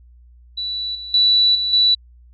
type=tone with level steps; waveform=sine; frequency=3951 Hz; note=B7; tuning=in tune; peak=-22 / -29 / -11 / -18 / -11 dBFS; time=0.57-1.95 s; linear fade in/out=10 ms; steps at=0.95 / 1.14 / 1.55 / 1.73 s; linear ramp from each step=2 ms; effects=added 60 Hz sine -44 dBFS peak until 2.33 s + Opus 48 kbps